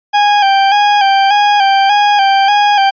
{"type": "tone with vibrato", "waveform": "40% pulse", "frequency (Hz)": 804, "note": "G5", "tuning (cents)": 44, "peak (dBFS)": -6, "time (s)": [0.13, 2.91], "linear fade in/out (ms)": 20, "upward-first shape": "square", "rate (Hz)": 1.7, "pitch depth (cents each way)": 43, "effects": ["resampled to 11025 Hz"]}